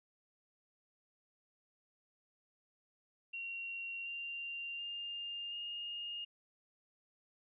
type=tone with pitch steps; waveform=sine; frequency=2748 / 2778 / 2809 / 2840 Hz; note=F7 / F7 / F7 / F7; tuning=-29 / -10 / +9 / +28 cents; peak=-40 dBFS; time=3.33-6.25 s; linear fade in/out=10 ms; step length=730 ms; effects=none